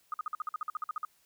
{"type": "tone bursts", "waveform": "sine", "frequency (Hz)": 1244.5, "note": "D#6", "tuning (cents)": 0, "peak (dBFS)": -31, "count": 14, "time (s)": [0.12, 1.05], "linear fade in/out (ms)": 2, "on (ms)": 20, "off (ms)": 50, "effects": ["white hiss -68 dBFS RMS until 1.25 s"]}